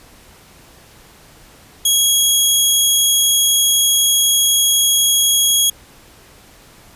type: tone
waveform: 15% pulse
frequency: 3312 Hz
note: G#7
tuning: 5 cents flat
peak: -4 dBFS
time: 1.85-5.7 s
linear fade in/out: 5 ms
effects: pink hiss -45 dBFS RMS until 6.95 s + resampled to 32000 Hz